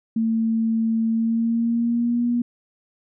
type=tone with pitch glide; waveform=sine; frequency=225.1 to 239.9 Hz; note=A3 to A#3; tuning=+40 to +50 cents; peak=-18 dBFS; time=0.16-2.42 s; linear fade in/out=5 ms; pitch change=+110 cents; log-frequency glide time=1.1-2.26 s; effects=none